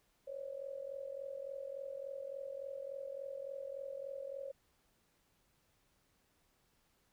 sine tone with amplitude modulation, 548 Hz, C#5, 20 cents flat, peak -38 dBFS, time 0.27-4.52 s, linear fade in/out 10 ms, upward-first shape sine, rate 43.5 Hz, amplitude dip 80%, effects pink hiss -75 dBFS RMS until 7.12 s

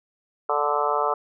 harmonic tone with a mistuned harmonic, 146.83 Hz, D3, in tune, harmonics 3 / 4 / 5 / 6 / 7 / 8 / 9, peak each -28 / -28 / -28 / -28 / -28 / -28 / -28 dBFS, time 0.49-1.14 s, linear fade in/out 5 ms, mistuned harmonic 9, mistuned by -20 cents, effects none

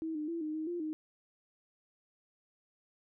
sine tone with pitch steps, 321.6 / 303.1 / 335.3 / 307.5 / 314 / 348.1 / 310.5 Hz, E4 / D#4 / E4 / D#4 / D#4 / F4 / D#4, -43 / -45 / +30 / -20 / +16 / -6 / -3 cents, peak -34 dBFS, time 0.02-0.93 s, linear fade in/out 0 ms, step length 130 ms, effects none

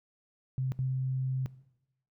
sine tone bursts at uneven times, 130.81 Hz, C3, in tune, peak -28 dBFS, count 2, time 0.58-0.72 / 0.79-1.46 s, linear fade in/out 0 ms, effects noise-tail reverb RT60 0.9 s tail -19 dB re dry

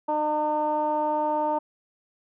15% pulse tone with low-pass filter, 302.9 Hz, D#4, 46 cents flat, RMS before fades -25 dBFS, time 0.08-1.59 s, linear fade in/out 10 ms, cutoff 820 Hz, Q 7.9, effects none

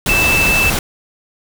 sine tone in noise, 2640 Hz, E7, 2 cents sharp, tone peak -12 dBFS, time 0.09-0.7 s, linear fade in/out 2 ms, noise pink, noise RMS -17 dBFS, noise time 0.06-0.79 s, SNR +2 dB, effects none

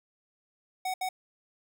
square tone bursts at uneven times, 746 Hz, F#5, 14 cents sharp, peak -30 dBFS, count 2, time 0.85-0.94 / 1.01-1.09 s, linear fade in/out 5 ms, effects none

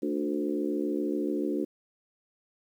harmonic tone with a mistuned harmonic, 73.42 Hz, D2, in tune, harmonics 3 / 4 / 5 / 6 / 7, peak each -35 / -30 / -32 / -37 / -39 dBFS, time 0.02-1.65 s, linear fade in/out 10 ms, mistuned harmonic 5, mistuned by -30 cents, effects 10-bit

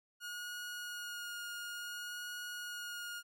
sawtooth tone with vibrato, 1437 Hz, F6, 49 cents sharp, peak -38 dBFS, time 0.2-3.23 s, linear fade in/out 50 ms, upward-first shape sine, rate 0.57 Hz, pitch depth 13 cents each way, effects none

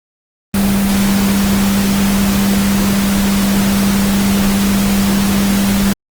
sine tone in noise, 198.1 Hz, G3, 18 cents sharp, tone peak -11 dBFS, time 0.54-5.93 s, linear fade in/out 2 ms, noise pink, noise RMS -19 dBFS, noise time 0.54-5.93 s, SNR +5 dB, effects Opus 24 kbps

